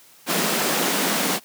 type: high-pass noise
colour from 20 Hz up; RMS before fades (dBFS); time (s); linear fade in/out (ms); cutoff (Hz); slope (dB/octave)
pink; -22; 0.26-1.4; 50; 160; 96
effects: white hiss -51 dBFS RMS until 1.44 s + high-pass 100 Hz 12 dB/octave